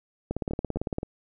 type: two click trains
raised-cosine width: 2 ms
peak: -18 / -15 dBFS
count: 3 / 13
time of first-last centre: 0.51-1.031 / 0.31-0.984 s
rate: 3.84 / 17.8 Hz
effects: none